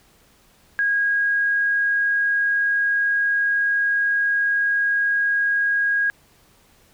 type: tone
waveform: sine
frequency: 1639 Hz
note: G#6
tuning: 23 cents flat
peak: -17 dBFS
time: 0.79-6.1 s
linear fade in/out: 0 ms
effects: pink hiss -56 dBFS RMS until 6.93 s